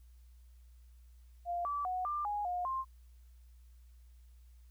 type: tone with pitch steps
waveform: sine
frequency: 698 / 1156 / 735 / 1190 / 827 / 715 / 1056 Hz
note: F5 / D6 / F#5 / D6 / G#5 / F5 / C6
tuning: -1 / -28 / -12 / +22 / -8 / +41 / +16 cents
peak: -33 dBFS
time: 1.45-2.85 s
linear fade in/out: 50 ms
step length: 200 ms
effects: added 60 Hz sine -55 dBFS peak until 4.7 s + white hiss -75 dBFS RMS until 4.7 s